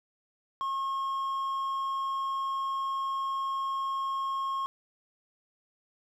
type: tone with hard clipping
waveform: sine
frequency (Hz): 1082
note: C#6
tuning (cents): -42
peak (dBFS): -30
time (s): 0.61-4.66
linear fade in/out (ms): 0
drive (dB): 3
effects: none